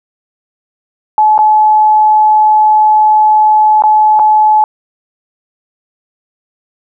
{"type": "tone with dropouts", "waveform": "sine", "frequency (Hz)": 857, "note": "A5", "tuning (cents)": -46, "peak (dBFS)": -4, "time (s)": [1.18, 4.64], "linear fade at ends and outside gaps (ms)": 1, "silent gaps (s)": [[1.379, 1.389], [3.822, 3.837], [4.192, 4.196]], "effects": []}